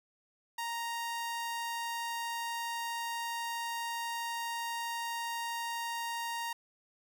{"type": "tone", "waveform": "sawtooth", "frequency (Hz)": 932.3, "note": "A#5", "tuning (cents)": 0, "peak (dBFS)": -31, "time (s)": [0.58, 6.53], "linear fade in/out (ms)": 5, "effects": []}